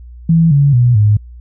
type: tone with pitch steps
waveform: sine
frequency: 164.81 / 141.83 / 122.05 / 105.03 Hz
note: E3 / C#3 / B2 / G#2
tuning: 0 / +40 / -20 / +20 cents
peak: -6 dBFS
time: 0.29-1.17 s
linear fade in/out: 5 ms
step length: 220 ms
effects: added 60 Hz sine -31 dBFS peak until 1.4 s